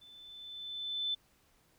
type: tone with level ramp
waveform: sine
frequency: 3520 Hz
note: A7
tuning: in tune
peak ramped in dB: -54 to -30 dBFS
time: 0.01-1.15 s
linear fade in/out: 10 ms
effects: pink hiss -69 dBFS RMS until 1.78 s